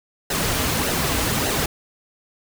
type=noise with flanger; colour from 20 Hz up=pink; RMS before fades=-22 dBFS; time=0.3-1.66 s; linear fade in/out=5 ms; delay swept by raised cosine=0.86 to 5.66 ms; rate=1.7 Hz; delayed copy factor=-0.55; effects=none